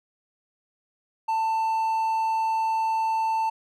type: tone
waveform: triangle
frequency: 890 Hz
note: A5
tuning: 20 cents sharp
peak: -20 dBFS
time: 1.28-3.5 s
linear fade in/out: 10 ms
effects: none